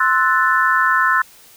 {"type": "chord", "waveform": "sine", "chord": "F# half-diminished seventh", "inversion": "second", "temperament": "equal", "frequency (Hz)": [1046.5, 1318.5, 1480, 1760], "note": ["C6", "E6", "F#6", "A6"], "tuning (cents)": [0, 0, 0, 0], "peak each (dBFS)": -18, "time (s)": [0, 1.22], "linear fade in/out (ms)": 5, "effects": ["white hiss -46 dBFS RMS until 1.56 s"]}